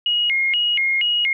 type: tone with vibrato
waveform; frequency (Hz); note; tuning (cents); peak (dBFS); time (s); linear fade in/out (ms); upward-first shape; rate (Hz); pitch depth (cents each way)
sine; 2489; D#7; 0; -16; 0.06-1.33; 2; square; 2.1; 260
effects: none